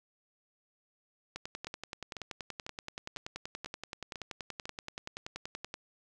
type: two click trains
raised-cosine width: 0.2 ms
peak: -22 / -23 dBFS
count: 47 / 7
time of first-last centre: 1.36-5.741 / 1.67-4.655 s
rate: 10.5 / 2.01 Hz
effects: none